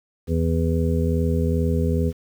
harmonic tone, 82.4 Hz, E2, in tune, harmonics 1 / 2 / 3 / 5 / 6, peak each -21 / -24 / -26 / -28 / -29 dBFS, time 0.27-2.13 s, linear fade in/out 50 ms, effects 8-bit

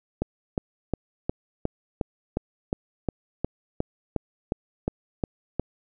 click train, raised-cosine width 2 ms, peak -11 dBFS, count 16, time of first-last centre 0.22-5.596 s, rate 2.79 Hz, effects none

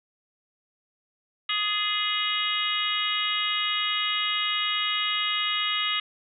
harmonic tone with a mistuned harmonic, 415.3 Hz, G#4, in tune, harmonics 3 / 4 / 5 / 6 / 7 / 8 / 9, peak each -31 / -38 / -31 / -37 / -28 / -33 / -32 dBFS, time 1.49-6 s, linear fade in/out 5 ms, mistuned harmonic 4, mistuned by +54 cents, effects none

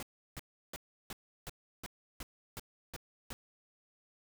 pink noise bursts, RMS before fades -43 dBFS, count 10, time 0-3.33 s, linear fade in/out 0 ms, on 27 ms, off 340 ms, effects none

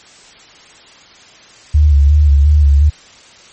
sine tone with vibrato, 72.7 Hz, D2, 17 cents flat, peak -5 dBFS, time 1.74-2.9 s, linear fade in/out 10 ms, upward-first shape square, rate 2.8 Hz, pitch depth 49 cents each way, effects white hiss -41 dBFS RMS until 3.52 s + MP3 32 kbps

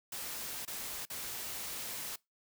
white noise with dropouts, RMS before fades -41 dBFS, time 0.12-2.16 s, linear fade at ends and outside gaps 5 ms, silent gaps 0.652-0.676 / 1.054-1.1 s, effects noise-tail reverb RT60 0.2 s tail -23 dB re dry

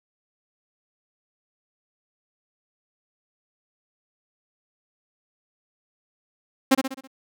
sawtooth tone with echo, 266 Hz, C4, 29 cents sharp, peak -9 dBFS, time 6.71-6.75 s, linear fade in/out 10 ms, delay 65 ms, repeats 5, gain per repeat -6 dB, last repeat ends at 7.075 s, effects none

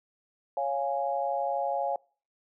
sine chord, Db major, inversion none, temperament equal, 554.4 / 698.5 / 830.6 Hz, Db5 / F5 / Ab5, 0 / 0 / 0 cents, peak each -31 dBFS, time 0.57-1.96 s, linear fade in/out 2 ms, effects noise-tail reverb RT60 0.4 s tail -25 dB re dry

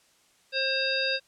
harmonic tone, 533 Hz, C5, 32 cents sharp, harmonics 1 / 3 / 5 / 7 / 9, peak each -31 / -31 / -31 / -31 / -31 dBFS, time 0.52-1.2 s, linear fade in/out 50 ms, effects white hiss -63 dBFS RMS until 1.27 s + low-pass 9000 Hz 12 dB/octave

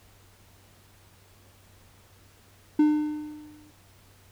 triangle tone with exponential decay, 301.7 Hz, D4, 47 cents sharp, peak -13 dBFS, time 2.79-3.71 s, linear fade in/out 5 ms, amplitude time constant 200 ms, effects added 96 Hz sine -58 dBFS peak until 4.31 s + pink hiss -58 dBFS RMS until 4.31 s

